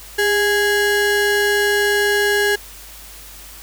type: ring-modulated tone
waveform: square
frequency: 622.3 Hz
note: D#5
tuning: in tune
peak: -12 dBFS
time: 0.18-2.56 s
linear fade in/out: 10 ms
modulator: 1030 Hz
effects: added 50 Hz sine -42 dBFS peak until 3.62 s + white hiss -39 dBFS RMS until 3.62 s